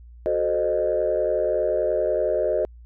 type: chord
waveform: sine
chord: F# diminished seventh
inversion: none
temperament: equal with one note detuned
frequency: 370 / 440 / 523.3 / 614.4 Hz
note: F#4 / A4 / C5 / Eb5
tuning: 0 / 0 / 0 / -22 cents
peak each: -27 / -26 / -25 / -22 dBFS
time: 0.26-2.65 s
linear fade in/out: 0 ms
effects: tanh soft clip ceiling -12 dBFS + added 59 Hz sine -42 dBFS peak until 2.85 s